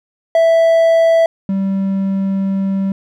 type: tone pair in turn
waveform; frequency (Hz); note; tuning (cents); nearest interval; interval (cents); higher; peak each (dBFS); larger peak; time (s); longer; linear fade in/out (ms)
triangle; 659.3 / 194.1; E5 / G3; 0 / -17; octave + major sixth; 2117; first; -6 / -12; first; 0.35-1.26 / 1.49-2.92; second; 2
effects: none